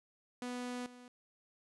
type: tone with level steps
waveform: sawtooth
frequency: 246.9 Hz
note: B3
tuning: in tune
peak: -35 / -49 dBFS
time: 0.42-1.08 s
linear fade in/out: 2 ms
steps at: 0.86 s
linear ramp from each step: 2 ms
effects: resampled to 24000 Hz